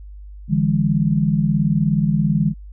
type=tone cluster; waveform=sine; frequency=148 / 166.6 / 205 Hz; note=D3 / E3 / G#3; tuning=+14 / +19 / -22 cents; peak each=-19 dBFS; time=0.48-2.54 s; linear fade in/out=50 ms; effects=added 50 Hz sine -34 dBFS peak until 2.72 s

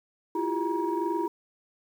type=tone cluster; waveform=sine; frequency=332.3 / 354.6 / 401 / 950 Hz; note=E4 / F4 / G4 / A#5; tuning=+14 / +26 / +39 / +33 cents; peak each=-29 / -31 / -33 / -30 dBFS; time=0.35-1.28 s; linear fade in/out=5 ms; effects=tanh soft clip ceiling -18 dBFS + 9-bit

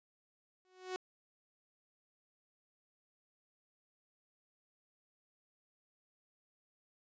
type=tone with exponential growth; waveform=sawtooth; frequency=370 Hz; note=F#4; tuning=in tune; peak=-31 dBFS; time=0.65-0.96 s; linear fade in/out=0 ms; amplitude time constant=67 ms; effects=resampled to 16000 Hz

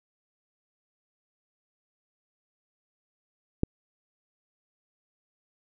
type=click; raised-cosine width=3 ms; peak=-10 dBFS; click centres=3.634 s; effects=none

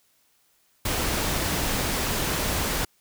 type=noise; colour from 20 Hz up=pink; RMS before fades=-26 dBFS; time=0.85-2.85 s; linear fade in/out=5 ms; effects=white hiss -65 dBFS RMS until 3 s

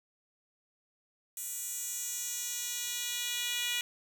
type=tone with high-pass filter sweep; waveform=10% pulse; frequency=484 Hz; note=B4; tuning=35 cents flat; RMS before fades=-36 dBFS; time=1.37-3.81 s; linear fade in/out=2 ms; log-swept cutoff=8900 to 3000 Hz; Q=1.6; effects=none

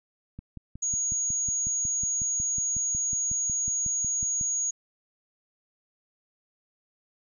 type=click train; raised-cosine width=5 ms; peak=-27 dBFS; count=23; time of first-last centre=0.39-4.412 s; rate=5.47 Hz
type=tone; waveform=sine; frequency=6680 Hz; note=G#8; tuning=9 cents sharp; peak=-25 dBFS; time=0.82-4.71 s; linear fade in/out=10 ms
effects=none

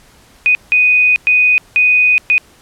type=tone bursts at uneven times; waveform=sine; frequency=2489 Hz; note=D#7; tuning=in tune; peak=-7 dBFS; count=5; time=0.46-0.55 / 0.72-1.16 / 1.27-1.58 / 1.76-2.18 / 2.3-2.38 s; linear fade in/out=0 ms; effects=pink hiss -46 dBFS RMS until 2.61 s + low-pass 12000 Hz 12 dB/octave

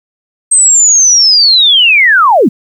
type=linear sweep; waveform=sine; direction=down; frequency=8372 to 170 Hz; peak=-3 dBFS; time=0.51-2.49 s; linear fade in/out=10 ms; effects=7-bit

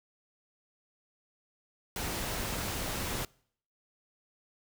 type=noise; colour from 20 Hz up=pink; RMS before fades=-35 dBFS; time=1.96-3.25 s; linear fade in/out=2 ms; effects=noise-tail reverb RT60 0.6 s tail -25 dB re dry

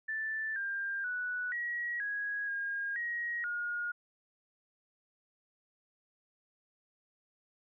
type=tone with pitch steps; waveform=sine; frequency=1762 / 1596 / 1478 / 1909 / 1657 / 1623 / 1892 / 1432 Hz; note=A6 / G6 / F#6 / A#6 / G#6 / G#6 / A#6 / F6; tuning=+2 / +31 / -2 / +41 / -4 / -40 / +25 / +43 cents; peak=-33 dBFS; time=0.08-3.92 s; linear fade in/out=10 ms; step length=480 ms; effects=none

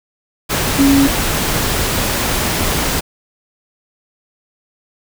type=tone in noise; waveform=sine; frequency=277.1 Hz; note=C#4; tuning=1 cent flat; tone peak=-8 dBFS; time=0.78-1.08 s; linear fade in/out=20 ms; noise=pink; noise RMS=-17 dBFS; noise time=0.49-3.01 s; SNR=+6 dB; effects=none

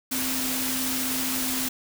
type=tone in noise; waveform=sine; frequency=258.9 Hz; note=C4; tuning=18 cents flat; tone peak=-31 dBFS; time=0.11-1.69 s; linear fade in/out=10 ms; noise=white; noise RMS=-28 dBFS; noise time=0.11-1.69 s; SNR=-6 dB; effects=none

